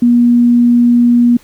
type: tone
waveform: sine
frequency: 240 Hz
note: B3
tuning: 49 cents flat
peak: -5 dBFS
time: 0.02-1.37 s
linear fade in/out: 5 ms
effects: pink hiss -45 dBFS RMS until 1.43 s